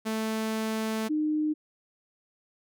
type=tone pair in turn; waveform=sawtooth / sine; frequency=220 / 305.6 Hz; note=A3 / D#4; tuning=0 / -31 cents; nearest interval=tritone; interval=569 cents; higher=second; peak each=-24 dBFS; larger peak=neither; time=0.05-1.09 / 1.09-1.54 s; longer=first; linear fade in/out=20 ms; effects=none